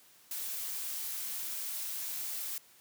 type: noise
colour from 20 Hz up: blue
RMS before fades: -38 dBFS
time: 0.31-2.58 s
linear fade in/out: 2 ms
effects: white hiss -61 dBFS RMS until 2.8 s + high-pass 100 Hz 12 dB/octave